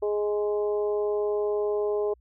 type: harmonic tone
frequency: 208.3 Hz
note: G#3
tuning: 5 cents sharp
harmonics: 2 / 3 / 4 / 5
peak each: -24 / -33 / -39 / -42 dBFS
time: 0.02-2.14 s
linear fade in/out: 10 ms
effects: added 60 Hz sine -57 dBFS peak until 2.2 s